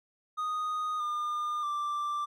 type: tone with pitch steps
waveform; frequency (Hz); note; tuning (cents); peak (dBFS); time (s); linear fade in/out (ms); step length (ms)
triangle; 1241 / 1208.5 / 1176.8; D#6 / D6 / D6; -5 / +49 / +3; -28; 0.37-2.26; 20; 630
effects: none